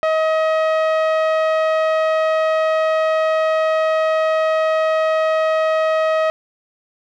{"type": "tone with low-pass filter", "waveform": "sawtooth", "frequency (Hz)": 634, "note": "D#5", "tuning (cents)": 32, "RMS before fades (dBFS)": -17, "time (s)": [0.03, 6.3], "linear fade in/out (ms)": 0, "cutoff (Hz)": 2100, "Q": 0.6, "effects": []}